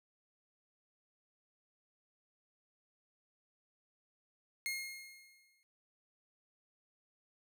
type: tone with exponential decay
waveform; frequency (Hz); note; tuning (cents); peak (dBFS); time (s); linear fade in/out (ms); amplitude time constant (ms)
sawtooth; 2145; C7; +42; -31; 4.66-5.63; 0; 210
effects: none